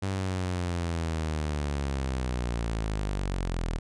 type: linear sweep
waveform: sawtooth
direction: down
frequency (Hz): 98 to 39.23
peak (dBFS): -24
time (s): 0.02-3.79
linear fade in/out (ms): 10
effects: resampled to 22050 Hz